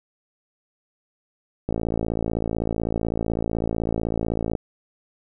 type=click train; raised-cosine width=2 ms; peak=-11 dBFS; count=161; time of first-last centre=1.69-4.552 s; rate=55.9 Hz; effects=none